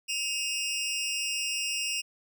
20% pulse tone pair together, 2549 / 2794 Hz, D#7 / F7, +41 / 0 cents, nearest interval major second, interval 159 cents, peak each -29 / -26 dBFS, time 0.08-2.02 s, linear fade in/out 20 ms, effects none

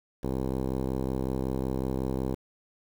10% pulse tone with low-pass filter, 65.41 Hz, C2, in tune, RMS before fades -30 dBFS, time 0.23-2.35 s, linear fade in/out 10 ms, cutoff 610 Hz, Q 1.8, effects 8-bit

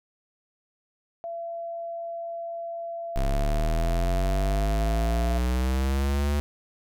sine tone with pitch glide, 676 to 681.5 Hz, E5 to F5, +43 to -43 cents, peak -31 dBFS, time 1.24-5.38 s, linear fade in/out 0 ms, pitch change +14 cents, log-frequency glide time 4.44-4.56 s
square linear sweep, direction up, 32.7 to 73.42 Hz, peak -23 dBFS, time 3.16-6.4 s, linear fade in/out 0 ms
effects none

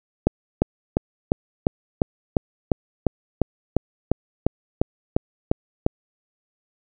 click train, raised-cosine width 2 ms, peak -3 dBFS, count 17, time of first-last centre 0.27-5.864 s, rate 2.86 Hz, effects none

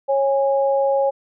sine tone pair together, 549 / 822.6 Hz, C#5 / G#5, -17 / -17 cents, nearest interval perfect fifth, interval 700 cents, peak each -16 / -22 dBFS, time 0.08-1.11 s, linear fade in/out 20 ms, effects none

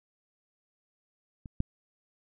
clicks, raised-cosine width 5 ms, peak -30 / -15 dBFS, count 2, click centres 1.458 / 1.604 s, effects none

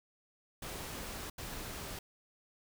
pink noise bursts at uneven times, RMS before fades -43 dBFS, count 2, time 0.62-1.3 / 1.38-1.99 s, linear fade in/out 5 ms, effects none

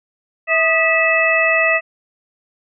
harmonic tone with a mistuned harmonic, 652 Hz, E5, 19 cents flat, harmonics 1 / 2 / 3 / 4, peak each -18 / -22 / -16 / -17 dBFS, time 0.47-1.81 s, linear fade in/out 50 ms, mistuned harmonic 2, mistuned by -82 cents, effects none

